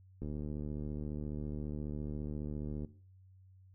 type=click train; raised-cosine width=3 ms; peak=-28 dBFS; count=197; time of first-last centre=0.22-2.847 s; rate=74.6 Hz; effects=noise-tail reverb RT60 0.4 s tail -17 dB re dry + added 94 Hz sine -57 dBFS peak until 3.74 s